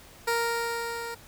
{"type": "tone with level ramp", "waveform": "15% pulse", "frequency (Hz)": 466.2, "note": "A#4", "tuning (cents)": 0, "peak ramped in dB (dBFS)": [-17, -28], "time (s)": [0.27, 1.15], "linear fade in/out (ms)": 10, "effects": ["pink hiss -51 dBFS RMS until 1.27 s"]}